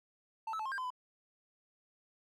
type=tone with pitch steps; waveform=triangle; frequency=888 / 1306 / 870 / 1065 / 1597 / 1022 / 1002 Hz; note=A5 / E6 / A5 / C6 / G6 / C6 / B5; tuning=+16 / -17 / -20 / +30 / +32 / -41 / +25 cents; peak=-34 dBFS; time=0.47-0.904 s; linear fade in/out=5 ms; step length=62 ms; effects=none